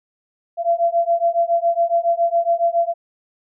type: beating tone pair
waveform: sine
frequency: 677 / 684.2 Hz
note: E5 / F5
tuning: +46 / -36 cents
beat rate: 7.2 Hz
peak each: -18 dBFS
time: 0.57-2.94 s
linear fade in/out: 50 ms
effects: none